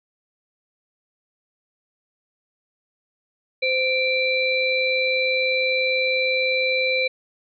sine tone cluster, 518 / 2352 / 3993 Hz, C5 / D7 / B7, -17 / +2 / +18 cents, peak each -23 / -21 / -27 dBFS, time 3.62-7.08 s, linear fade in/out 10 ms, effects none

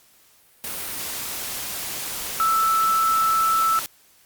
sine tone in noise, 1318.5 Hz, E6, in tune, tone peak -17 dBFS, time 2.4-3.79 s, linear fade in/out 0 ms, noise white, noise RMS -30 dBFS, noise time 0.64-3.86 s, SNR +10 dB, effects white hiss -56 dBFS RMS until 4.25 s + Opus 48 kbps

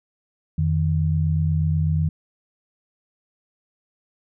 sine tone pair together, 87.36 / 155.56 Hz, F2 / D#3, +1 / 0 cents, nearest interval minor seventh, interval 999 cents, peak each -21 / -20 dBFS, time 0.58-2.09 s, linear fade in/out 5 ms, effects none

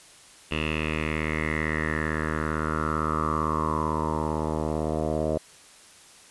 10% pulse tone with low-pass filter sweep, 77.78 Hz, D#2, in tune, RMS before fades -27 dBFS, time 0.51-5.38 s, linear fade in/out 5 ms, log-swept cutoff 2800 to 630 Hz, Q 6.8, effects white hiss -51 dBFS RMS until 6.3 s + resampled to 24000 Hz

